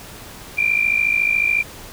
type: tone pair together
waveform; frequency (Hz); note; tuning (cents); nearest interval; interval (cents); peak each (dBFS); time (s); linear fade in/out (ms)
sine; 2349 / 2403; D7 / D7; 0 / +39; unison; 39; -18; 0.57-1.63; 20
effects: pink hiss -38 dBFS RMS until 1.92 s